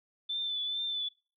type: tone with vibrato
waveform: sine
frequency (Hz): 3520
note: A7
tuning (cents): 0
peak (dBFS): -31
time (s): 0.29-1.09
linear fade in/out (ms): 10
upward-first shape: triangle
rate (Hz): 2.3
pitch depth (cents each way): 41
effects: noise-tail reverb RT60 0.4 s tail -25 dB re dry